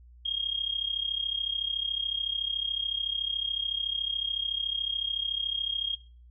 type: tone with amplitude modulation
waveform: sine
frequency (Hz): 3246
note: G#7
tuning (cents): -40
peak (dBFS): -24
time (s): 0.25-5.96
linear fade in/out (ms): 10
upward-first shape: sine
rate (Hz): 33.8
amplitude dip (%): 80
effects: noise-tail reverb RT60 0.4 s tail -23 dB re dry + added 60 Hz sine -50 dBFS peak until 6.3 s